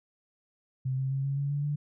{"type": "tone with pitch steps", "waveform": "sine", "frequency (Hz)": [130.7, 133.22, 135.78, 138.39, 141.06, 143.77, 146.54], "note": ["C3", "C3", "C#3", "C#3", "C#3", "D3", "D3"], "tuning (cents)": [-1, 32, -35, -3, 31, -36, -3], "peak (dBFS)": -27, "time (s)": [0.85, 1.76], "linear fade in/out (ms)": 10, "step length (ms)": 130, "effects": []}